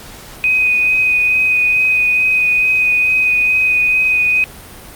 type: tone with vibrato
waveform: sine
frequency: 2500 Hz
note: D#7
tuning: 8 cents sharp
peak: -10 dBFS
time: 0.44-4.44 s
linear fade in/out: 0 ms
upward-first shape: sine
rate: 2.3 Hz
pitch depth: 13 cents each way
effects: pink hiss -35 dBFS RMS until 4.95 s + Opus 48 kbps